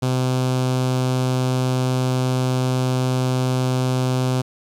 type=tone with notch filter; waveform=sawtooth; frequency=128.2 Hz; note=C3; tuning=35 cents flat; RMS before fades=-20 dBFS; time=0.02-4.42 s; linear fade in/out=10 ms; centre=1900 Hz; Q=1.6; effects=low-pass 10000 Hz 12 dB/octave + 9-bit